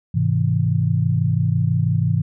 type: chord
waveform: sine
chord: Ab augmented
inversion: none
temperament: just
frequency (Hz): 103.83 / 129.78 / 162.23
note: Ab2 / C3 / E3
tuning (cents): 0 / -14 / -27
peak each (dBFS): -20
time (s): 0.14-2.22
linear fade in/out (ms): 10
effects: none